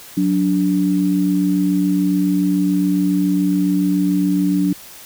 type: tone pair together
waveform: sine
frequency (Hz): 183.8 / 290.9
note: F#3 / D4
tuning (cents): -11 / -16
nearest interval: minor sixth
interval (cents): 795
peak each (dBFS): -17 / -16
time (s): 0.17-4.73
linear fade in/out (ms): 5
effects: white hiss -39 dBFS RMS until 5.05 s